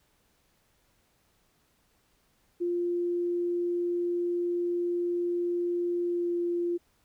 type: tone with pitch glide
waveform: sine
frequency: 349.2 to 346.8 Hz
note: F4 to F4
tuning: 0 to -12 cents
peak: -26 dBFS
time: 2.6-6.78 s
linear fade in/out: 20 ms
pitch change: -12 cents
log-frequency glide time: 6.04-6.34 s
effects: pink hiss -69 dBFS RMS until 7.04 s